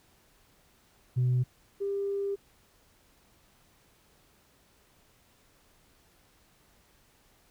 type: tone pair in turn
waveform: sine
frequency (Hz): 125.5 / 398.4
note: B2 / G4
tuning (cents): +28 / +28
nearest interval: octave + minor sixth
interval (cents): 2000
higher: second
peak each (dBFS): -21 / -28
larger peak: first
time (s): 1.16-1.44 / 1.8-2.36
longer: second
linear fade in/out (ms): 20
effects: tanh soft clip ceiling -21 dBFS + pink hiss -64 dBFS RMS until 7.5 s